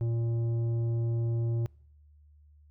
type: tone with tanh clipping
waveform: sine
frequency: 116.1 Hz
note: A#2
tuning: 7 cents flat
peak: -28 dBFS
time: 0.01-1.66 s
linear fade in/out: 0 ms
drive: 9 dB
effects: noise-tail reverb RT60 0.7 s tail -26 dB re dry + added 74 Hz sine -55 dBFS peak until 2.7 s